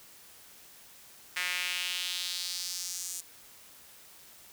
sawtooth tone with high-pass filter sweep, 180 Hz, F#3, 47 cents flat, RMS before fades -35 dBFS, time 1.36-3.21 s, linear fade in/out 10 ms, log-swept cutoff 2000 to 7400 Hz, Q 2.4, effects white hiss -54 dBFS RMS until 4.52 s

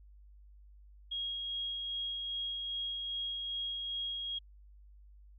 sine tone with tremolo, 3280 Hz, G#7, 22 cents flat, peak -34 dBFS, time 1.11-4.39 s, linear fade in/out 10 ms, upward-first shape sine, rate 2.5 Hz, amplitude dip 25%, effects added 50 Hz sine -54 dBFS peak until 5.38 s

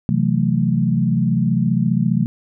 sine chord, F# half-diminished seventh, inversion second, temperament equal with one note detuned, 130.28 / 164.81 / 185 / 220 Hz, C3 / E3 / F#3 / A3, -7 / 0 / 0 / 0 cents, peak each -20 dBFS, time 0.09-2.26 s, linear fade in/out 0 ms, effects none

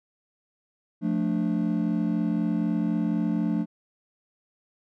triangle chord, D minor, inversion first, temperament just, 176.2 / 220.2 / 293.7 Hz, F3 / A3 / D4, +16 / +2 / 0 cents, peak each -25 / -24 / -26 dBFS, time 1.01-3.66 s, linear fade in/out 50 ms, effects tanh soft clip ceiling -13 dBFS

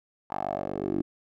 10% pulse tone with band-pass filter sweep, 48.31 Hz, G1, 25 cents flat, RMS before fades -31 dBFS, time 0.3-1.02 s, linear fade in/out 10 ms, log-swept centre 910 to 310 Hz, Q 4.3, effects none

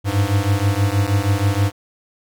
square beating tone pair, 97.4 / 103.7 Hz, G2 / G#2, -11 / -2 cents, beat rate 6.3 Hz, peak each -19 dBFS, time 0.04-1.72 s, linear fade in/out 50 ms, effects none

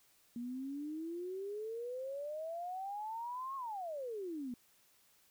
sine exponential two-way sweep, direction up then down, 234.4 to 1100 to 234.4 Hz, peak -39 dBFS, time 0.36-4.54 s, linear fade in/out 2 ms, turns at 3.56 s, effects white hiss -69 dBFS RMS until 5.3 s

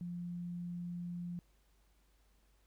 sine tone, 174.61 Hz, F3, in tune, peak -39 dBFS, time 0.01-1.39 s, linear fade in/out 0 ms, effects added 50 Hz sine -68 dBFS peak until 2.66 s + pink hiss -75 dBFS RMS until 2.66 s

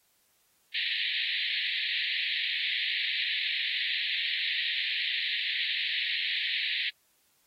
white band-pass noise, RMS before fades -31 dBFS, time 0.74-6.9 s, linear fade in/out 10 ms, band 1800 to 4100 Hz, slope 96 dB/octave, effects white hiss -69 dBFS RMS until 7.46 s + AAC 48 kbps

